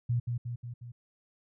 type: tone with echo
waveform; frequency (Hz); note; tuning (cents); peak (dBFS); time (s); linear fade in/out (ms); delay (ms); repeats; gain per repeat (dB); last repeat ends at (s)
sine; 120; B2; -49; -25; 0.09-0.2; 10; 180; 4; -4; 0.92
effects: none